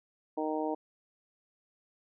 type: harmonic tone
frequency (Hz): 155.1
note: D#3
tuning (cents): -5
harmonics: 2 / 3 / 4 / 5 / 6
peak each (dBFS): -34 / -36 / -37 / -38 / -39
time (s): 0.37-0.75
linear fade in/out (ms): 10
effects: none